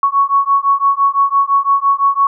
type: beating tone pair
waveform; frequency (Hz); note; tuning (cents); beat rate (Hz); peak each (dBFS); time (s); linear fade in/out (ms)
sine; 1108.7 / 1114.6; C#6 / C#6; 0 / +9; 5.9; -13; 0.03-2.27; 2
effects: none